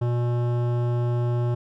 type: tone with hard clipping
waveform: sine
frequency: 120.5 Hz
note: B2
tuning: 42 cents flat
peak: -23 dBFS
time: 0.01-1.55 s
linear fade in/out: 10 ms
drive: 15 dB
effects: none